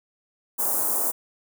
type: band-stop noise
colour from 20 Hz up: white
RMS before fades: -24 dBFS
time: 0.58-1.12 s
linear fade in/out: 20 ms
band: 1100 to 8200 Hz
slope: 24 dB/octave
effects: high-pass 300 Hz 12 dB/octave